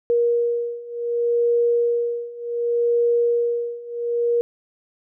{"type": "beating tone pair", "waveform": "sine", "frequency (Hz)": [473.2, 473.87], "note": ["A#4", "A#4"], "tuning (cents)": [26, 28], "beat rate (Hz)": 0.67, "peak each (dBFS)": [-22, -20], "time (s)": [0.1, 4.41], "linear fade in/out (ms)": 0, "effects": []}